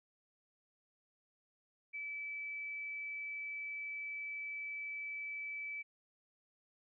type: tone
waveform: sine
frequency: 2306 Hz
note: D7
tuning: 32 cents flat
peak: -40 dBFS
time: 1.93-5.83 s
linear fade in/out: 20 ms
effects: none